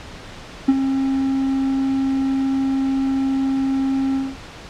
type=tone with ADSR envelope; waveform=triangle; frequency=268.7 Hz; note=C4; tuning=46 cents sharp; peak=-6 dBFS; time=0.68-4.37 s; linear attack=9 ms; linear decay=39 ms; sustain=-9 dB; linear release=220 ms; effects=pink hiss -37 dBFS RMS until 4.69 s + low-pass 5000 Hz 12 dB/octave